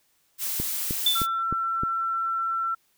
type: noise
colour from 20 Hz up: blue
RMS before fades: -29 dBFS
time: 0.38-1.27 s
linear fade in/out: 50 ms
type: click train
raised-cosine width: 3 ms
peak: -17 dBFS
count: 5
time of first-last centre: 0.6-1.835 s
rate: 3.24 Hz
type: tone with exponential decay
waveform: sine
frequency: 3520 Hz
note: A7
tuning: in tune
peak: -16 dBFS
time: 1.06-1.43 s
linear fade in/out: 5 ms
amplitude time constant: 80 ms
type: tone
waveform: sine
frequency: 1346 Hz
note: E6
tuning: 36 cents sharp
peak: -24 dBFS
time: 1.15-2.75 s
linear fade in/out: 10 ms
effects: white hiss -67 dBFS RMS until 2.97 s